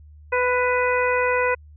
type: harmonic tone with a mistuned harmonic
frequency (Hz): 497.8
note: B4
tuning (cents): +14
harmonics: 1 / 2 / 3 / 4 / 5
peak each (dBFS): -21 / -24 / -26 / -27 / -28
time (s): 0.32-1.55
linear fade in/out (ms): 10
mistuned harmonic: 3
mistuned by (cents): -17
effects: added 75 Hz sine -43 dBFS peak until 1.76 s